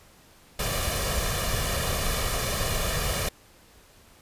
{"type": "noise with comb filter", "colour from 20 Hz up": "pink", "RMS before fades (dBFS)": -27, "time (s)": [0.59, 3.29], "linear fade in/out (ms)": 5, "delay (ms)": 1.7, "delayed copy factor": 0.65, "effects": ["pink hiss -55 dBFS RMS until 4.21 s", "resampled to 32000 Hz"]}